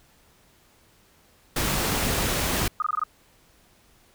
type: noise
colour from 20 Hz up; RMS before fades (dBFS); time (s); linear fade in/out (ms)
pink; -25; 1.56-2.68; 5
type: tone bursts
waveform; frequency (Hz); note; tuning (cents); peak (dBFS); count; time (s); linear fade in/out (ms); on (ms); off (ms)
sine; 1244.5; D#6; 0; -21; 6; 2.8-3.037; 2; 22; 21
effects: pink hiss -59 dBFS RMS until 4.14 s